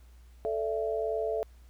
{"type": "chord", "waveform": "sine", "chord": "A suspended fourth", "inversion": "none", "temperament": "equal with one note detuned", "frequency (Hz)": [440, 587.3, 669.6], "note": ["A4", "D5", "E5"], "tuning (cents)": [0, 0, 27], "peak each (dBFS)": [-31, -36, -32], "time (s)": [0.45, 1.43], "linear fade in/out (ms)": 0, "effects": ["added 60 Hz sine -51 dBFS peak until 1.69 s", "pink hiss -66 dBFS RMS until 1.69 s"]}